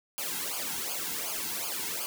white noise with flanger, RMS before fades -34 dBFS, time 0.18-2.06 s, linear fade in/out 0 ms, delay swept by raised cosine 0.52 to 1.72 ms, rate 2.7 Hz, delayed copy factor -0.95, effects none

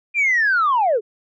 sine linear sweep, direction down, 2433 to 388.9 Hz, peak -13 dBFS, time 0.14-1.01 s, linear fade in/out 50 ms, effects tanh soft clip ceiling -11 dBFS

